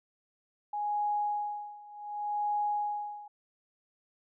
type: tone with tremolo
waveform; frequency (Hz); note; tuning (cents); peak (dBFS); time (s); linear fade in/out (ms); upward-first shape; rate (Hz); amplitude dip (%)
sine; 830.6; G#5; 0; -27; 0.73-3.28; 5; sine; 0.67; 90
effects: none